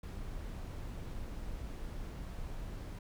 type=noise; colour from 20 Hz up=brown; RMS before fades=-42 dBFS; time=0.03-2.99 s; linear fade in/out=5 ms; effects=none